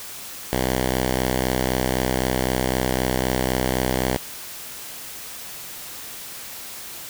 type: tone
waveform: 5% pulse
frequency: 63.9 Hz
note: C2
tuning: 40 cents flat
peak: -9 dBFS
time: 0.53-4.17 s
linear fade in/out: 0 ms
effects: white hiss -36 dBFS RMS until 7.09 s